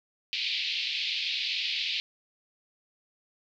white band-pass noise, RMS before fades -31 dBFS, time 0.33-2 s, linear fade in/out 0 ms, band 2300 to 4400 Hz, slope 48 dB/octave, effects none

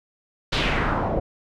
pink noise with low-pass filter sweep, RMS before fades -23 dBFS, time 0.52-1.2 s, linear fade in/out 10 ms, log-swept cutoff 4100 to 570 Hz, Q 2, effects none

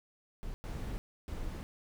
brown noise bursts at uneven times, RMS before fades -39 dBFS, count 3, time 0.43-0.54 / 0.64-0.98 / 1.28-1.63 s, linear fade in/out 0 ms, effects none

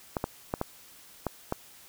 clicks, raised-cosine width 1 ms, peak -14 dBFS, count 6, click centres 0.168 / 0.241 / 0.539 / 0.614 / 1.267 / 1.524 s, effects white hiss -53 dBFS RMS until 1.88 s

